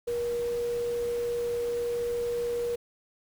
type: tone in noise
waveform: sine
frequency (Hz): 476.5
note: A#4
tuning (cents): +38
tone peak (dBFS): -27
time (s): 0.07-2.76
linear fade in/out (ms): 10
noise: pink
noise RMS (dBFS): -45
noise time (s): 0.07-2.76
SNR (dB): +15
effects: none